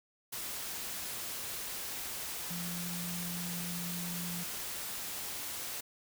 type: tone in noise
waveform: sine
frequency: 174.61 Hz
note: F3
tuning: in tune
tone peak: -39 dBFS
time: 2.5-4.44 s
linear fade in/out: 10 ms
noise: white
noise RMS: -40 dBFS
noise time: 0.32-5.81 s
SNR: -2 dB
effects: none